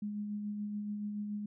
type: tone with tremolo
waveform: sine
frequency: 207.7 Hz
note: G#3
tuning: in tune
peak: -34 dBFS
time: 0.02-1.46 s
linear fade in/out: 5 ms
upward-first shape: sine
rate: 7 Hz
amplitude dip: 30%
effects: none